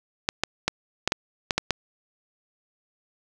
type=clicks; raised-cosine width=0.2 ms; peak=-4 dBFS; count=8; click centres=0.289 / 0.436 / 0.68 / 1.076 / 1.121 / 1.508 / 1.58 / 1.707 s; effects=none